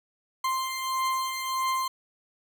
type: beating tone pair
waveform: 40% pulse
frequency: 1046.5 / 1048.1 Hz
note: C6 / C6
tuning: 0 / +3 cents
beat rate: 1.6 Hz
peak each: -32 / -27 dBFS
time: 0.44-1.88 s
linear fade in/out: 5 ms
effects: none